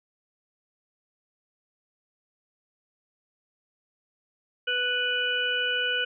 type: harmonic tone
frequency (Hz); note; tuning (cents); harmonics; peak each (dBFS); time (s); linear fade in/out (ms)
493.9; B4; 0; 1 / 3 / 5 / 6; -34 / -27 / -34 / -28; 4.67-6.05; 10
effects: none